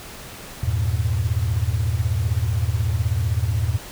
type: tone cluster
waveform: sine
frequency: 81.9 / 100.8 / 116.8 Hz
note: E2 / G2 / A#2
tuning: -11 / +49 / +4 cents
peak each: -23 dBFS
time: 0.63-3.78 s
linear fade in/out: 5 ms
effects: pink hiss -38 dBFS RMS until 3.91 s